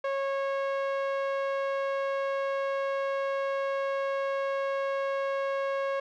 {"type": "tone with low-pass filter", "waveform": "sawtooth", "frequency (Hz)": 548, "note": "C#5", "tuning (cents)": -20, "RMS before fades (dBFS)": -30, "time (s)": [0.04, 6], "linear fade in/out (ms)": 5, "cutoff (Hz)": 2000, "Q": 0.67, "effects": []}